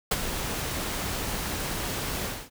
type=noise with ADSR envelope; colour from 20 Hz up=pink; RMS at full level=-22 dBFS; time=0.11-2.5 s; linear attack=7 ms; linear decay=36 ms; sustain=-9 dB; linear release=250 ms; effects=none